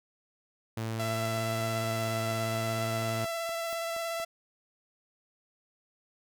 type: tone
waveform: sawtooth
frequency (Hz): 112.6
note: A2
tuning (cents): +40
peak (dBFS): -28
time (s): 0.77-3.25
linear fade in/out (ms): 5
type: tone with vibrato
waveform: sawtooth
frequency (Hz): 668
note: E5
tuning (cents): +23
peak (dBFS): -28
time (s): 0.99-4.25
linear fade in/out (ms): 10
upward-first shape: square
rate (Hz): 17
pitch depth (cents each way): 12
type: click train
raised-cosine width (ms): 1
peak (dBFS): -34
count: 13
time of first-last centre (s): 1.37-4.2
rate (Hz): 4.24
type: noise with exponential growth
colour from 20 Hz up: violet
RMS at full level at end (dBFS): -42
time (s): 3.55-3.74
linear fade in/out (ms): 2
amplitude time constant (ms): 41
effects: none